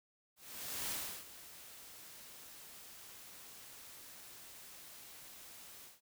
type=noise with ADSR envelope; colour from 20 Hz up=white; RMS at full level=-39 dBFS; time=0.36-6.01 s; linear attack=540 ms; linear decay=340 ms; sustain=-15 dB; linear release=170 ms; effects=none